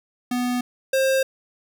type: tone pair in turn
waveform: square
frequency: 246.9 / 531.7 Hz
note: B3 / C5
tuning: 0 / +28 cents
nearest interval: octave + minor second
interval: 1328 cents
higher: second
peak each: -22 / -18 dBFS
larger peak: second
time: 0.31-0.61 / 0.93-1.23 s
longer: neither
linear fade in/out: 5 ms
effects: none

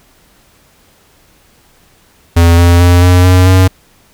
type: tone with pitch steps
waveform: square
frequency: 84.9 / 86.48 / 88.1 / 89.74 / 91.42 / 93.12 Hz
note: F2 / F2 / F2 / F2 / F#2 / F#2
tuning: -48 / -16 / +16 / +48 / -20 / +12 cents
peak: -4 dBFS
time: 2.36-3.68 s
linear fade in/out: 10 ms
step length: 220 ms
effects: pink hiss -48 dBFS RMS until 4.13 s

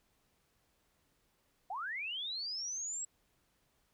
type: linear sweep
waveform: sine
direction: up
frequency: 698.5 to 7760 Hz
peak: -37 dBFS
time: 1.7-3.05 s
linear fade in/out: 5 ms
effects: pink hiss -75 dBFS RMS until 3.93 s

